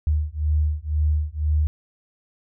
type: beating tone pair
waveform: sine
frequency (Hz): 75 / 77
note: D2 / D#2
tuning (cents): +37 / -17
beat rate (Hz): 2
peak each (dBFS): -22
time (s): 0.07-1.67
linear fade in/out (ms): 0
effects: none